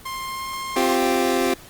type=tone with pitch glide; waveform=sawtooth; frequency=1056 to 1062.7 Hz; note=C6 to C6; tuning=+16 to +27 cents; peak=-24 dBFS; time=0.05-0.96 s; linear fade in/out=10 ms; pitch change=+11 cents; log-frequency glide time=0.21-0.45 s
type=chord; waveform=25% pulse; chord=C suspended fourth; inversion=none; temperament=equal; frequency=261.6 / 349.2 / 392 Hz; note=C4 / F4 / G4; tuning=0 / 0 / 0 cents; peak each=-19 dBFS; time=0.76-1.54 s; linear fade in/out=5 ms
effects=pink hiss -44 dBFS RMS until 1.69 s + Opus 24 kbps